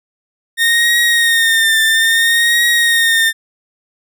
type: tone with vibrato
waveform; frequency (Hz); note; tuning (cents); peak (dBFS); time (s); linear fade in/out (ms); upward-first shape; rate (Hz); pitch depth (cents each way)
30% pulse; 1837; A#6; -26; -7; 0.57-3.33; 50; triangle; 0.6; 56
effects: none